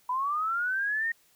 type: linear sweep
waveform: sine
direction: up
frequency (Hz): 982 to 1864.7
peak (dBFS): -26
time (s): 0.09-1.12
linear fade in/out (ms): 5
effects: white hiss -64 dBFS RMS until 1.35 s